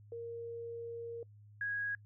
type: tone pair in turn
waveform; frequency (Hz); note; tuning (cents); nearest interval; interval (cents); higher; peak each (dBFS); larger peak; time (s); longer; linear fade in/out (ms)
sine; 466.2 / 1651.8; A#4 / G#6; 0 / -10; octave + minor seventh; 2190; second; -40 / -34; second; 0.12-1.23 / 1.61-1.95; first; 2
effects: noise-tail reverb RT60 0.1 s tail -26 dB re dry + added 104 Hz sine -55 dBFS peak until 2.05 s